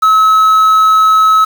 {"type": "tone with quantisation", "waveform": "triangle", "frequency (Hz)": 1290, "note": "E6", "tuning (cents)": -38, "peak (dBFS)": -3, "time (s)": [0.02, 1.45], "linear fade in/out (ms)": 10, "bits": 5, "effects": []}